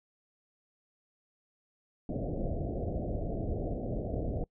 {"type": "low-pass noise", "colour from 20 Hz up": "pink", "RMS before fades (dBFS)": -34, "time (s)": [2.09, 4.44], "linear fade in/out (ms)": 2, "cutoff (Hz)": 710, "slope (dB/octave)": 96, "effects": ["noise-tail reverb RT60 0.1 s tail -24 dB re dry"]}